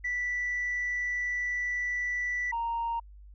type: tone pair in turn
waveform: sine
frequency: 1968 / 928.8 Hz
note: B6 / A#5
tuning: -7 / -7 cents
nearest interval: octave + minor second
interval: 1300 cents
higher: first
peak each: -27 / -27 dBFS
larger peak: neither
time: 0.04-2.52 / 2.52-3 s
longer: first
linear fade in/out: 10 ms
effects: tanh soft clip ceiling -25 dBFS + added 50 Hz sine -47 dBFS peak until 3.34 s